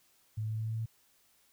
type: tone with pitch steps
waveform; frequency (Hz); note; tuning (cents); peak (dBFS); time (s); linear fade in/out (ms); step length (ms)
sine; 108.4 / 109.09 / 109.79 / 110.49 / 111.19 / 111.9 / 112.61; A2 / A2 / A2 / A2 / A2 / A2 / A2; -25 / -14 / -3 / +8 / +19 / +30 / +41; -32; 0.37-0.86; 10; 70
effects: white hiss -68 dBFS RMS until 1.52 s